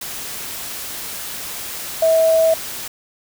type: tone in noise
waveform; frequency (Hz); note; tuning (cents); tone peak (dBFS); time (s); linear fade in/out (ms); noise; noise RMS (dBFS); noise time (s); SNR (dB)
sine; 648; E5; -30; -11; 2.02-2.54; 5; white; -29; 0.01-2.88; +15
effects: none